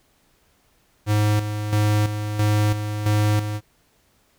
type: tone with tremolo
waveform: square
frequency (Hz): 105.3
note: G#2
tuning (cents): +24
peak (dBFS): -17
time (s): 1.06-3.61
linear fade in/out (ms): 50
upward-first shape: square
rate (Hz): 1.5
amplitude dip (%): 60
effects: pink hiss -62 dBFS RMS until 4.38 s